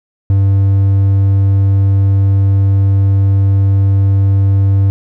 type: tone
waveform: triangle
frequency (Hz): 98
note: G2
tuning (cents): 0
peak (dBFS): -5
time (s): 0.3-4.9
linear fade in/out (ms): 0
effects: none